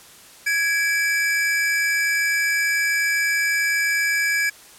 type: tone pair together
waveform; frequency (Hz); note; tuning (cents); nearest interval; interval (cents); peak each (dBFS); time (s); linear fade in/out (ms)
square; 1661.2 / 2316; G#6 / D7; 0 / -25; tritone; 575; -22; 0.46-4.5; 10
effects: white hiss -46 dBFS RMS until 4.78 s + low-pass 12000 Hz 12 dB/octave